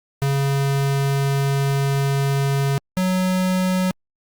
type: tone pair in turn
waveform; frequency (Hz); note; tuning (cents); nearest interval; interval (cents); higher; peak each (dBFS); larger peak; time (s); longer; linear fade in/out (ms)
square; 138.59 / 185; C#3 / F#3; 0 / 0; perfect fourth; 500; second; -18; neither; 0.22-2.78 / 2.97-3.91; first; 0
effects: Opus 48 kbps